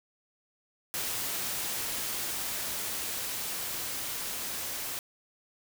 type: noise with level ramp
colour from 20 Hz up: white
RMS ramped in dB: -33 to -36 dBFS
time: 0.94-4.99 s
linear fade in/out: 0 ms
effects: none